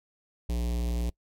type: tone with notch filter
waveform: square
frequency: 59.1 Hz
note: A#1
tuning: 24 cents sharp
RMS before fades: -29 dBFS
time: 0.49-1.1 s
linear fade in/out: 5 ms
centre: 1400 Hz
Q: 0.62
effects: noise-tail reverb RT60 0.1 s tail -26 dB re dry + AAC 64 kbps